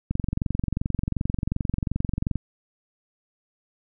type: click train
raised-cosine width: 5 ms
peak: -12 dBFS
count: 52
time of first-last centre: 0.11-2.357 s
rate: 22.7 Hz
effects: none